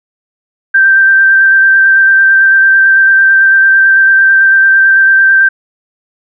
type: tone with vibrato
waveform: sine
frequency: 1568 Hz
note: G6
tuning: in tune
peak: -3 dBFS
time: 0.74-5.49 s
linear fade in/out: 10 ms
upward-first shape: square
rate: 9 Hz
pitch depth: 11 cents each way
effects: none